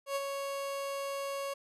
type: tone with ADSR envelope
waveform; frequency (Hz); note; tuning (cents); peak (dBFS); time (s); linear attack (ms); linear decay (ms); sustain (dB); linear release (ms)
30% pulse; 554.4; C#5; 0; -27; 0.06-1.54; 97; 34; -5; 9
effects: resampled to 32000 Hz